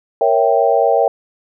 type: chord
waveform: sine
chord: A# diminished seventh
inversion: none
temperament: equal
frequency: 466.2 / 554.4 / 659.3 / 784 Hz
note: A#4 / C#5 / E5 / G5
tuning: 0 / 0 / 0 / 0 cents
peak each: -16 dBFS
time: 0.21-1.08 s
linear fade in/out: 2 ms
effects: none